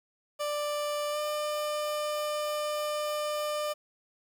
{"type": "tone with pitch glide", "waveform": "30% pulse", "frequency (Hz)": [590, 598.9], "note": ["D5", "D5"], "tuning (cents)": [8, 34], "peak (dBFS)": -27, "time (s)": [0.39, 3.74], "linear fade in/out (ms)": 20, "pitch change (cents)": 26, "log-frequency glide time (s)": [1.11, 1.18], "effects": ["10-bit"]}